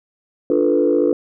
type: chord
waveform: sine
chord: B half-diminished seventh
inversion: first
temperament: equal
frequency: 293.7 / 349.2 / 440 / 493.9 Hz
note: D4 / F4 / A4 / B4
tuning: 0 / 0 / 0 / 0 cents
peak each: -18 dBFS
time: 0.5-1.13 s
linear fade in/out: 2 ms
effects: tanh soft clip ceiling -5 dBFS